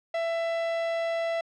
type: tone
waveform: 45% pulse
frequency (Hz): 666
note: E5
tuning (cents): +18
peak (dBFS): -26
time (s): 0.14-1.41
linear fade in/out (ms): 5
effects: low-pass 3000 Hz 12 dB/octave

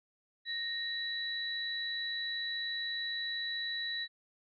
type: tone pair together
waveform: sine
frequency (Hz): 1858 / 3937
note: A#6 / B7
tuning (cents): -6 / -6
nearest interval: octave + minor second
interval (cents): 1300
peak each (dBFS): -38 / -36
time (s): 0.45-4.08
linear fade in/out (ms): 50
effects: none

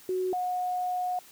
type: tone pair in turn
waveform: sine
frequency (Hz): 370 / 726.4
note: F#4 / F#5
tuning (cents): 0 / -32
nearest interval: octave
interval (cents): 1168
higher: second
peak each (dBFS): -26 / -27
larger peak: first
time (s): 0.09-0.33 / 0.33-1.19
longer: second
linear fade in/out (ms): 2
effects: white hiss -53 dBFS RMS until 1.31 s

